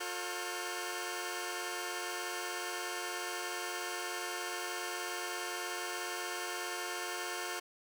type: tone cluster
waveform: 10% pulse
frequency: 356.7 / 448.4 / 550 / 1410 / 1563 Hz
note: F4 / A4 / C#5 / F6 / G6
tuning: +37 / +33 / -14 / +16 / -6 cents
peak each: -32 / -35 / -39 / -39 / -36 dBFS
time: 0-7.6 s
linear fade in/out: 10 ms
effects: none